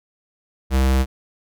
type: tone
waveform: square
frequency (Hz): 65.8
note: C2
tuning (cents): +10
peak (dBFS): -15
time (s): 0.7-1.06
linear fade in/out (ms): 50
effects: none